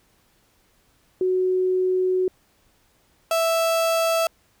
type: tone pair in turn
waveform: sine / 35% pulse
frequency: 370 / 659.3 Hz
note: F#4 / E5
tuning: 0 / 0 cents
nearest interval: minor seventh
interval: 1000 cents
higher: second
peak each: -18 / -17 dBFS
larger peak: second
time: 1.21-2.28 / 3.31-4.27 s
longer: first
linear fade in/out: 2 ms
effects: pink hiss -62 dBFS RMS until 4.6 s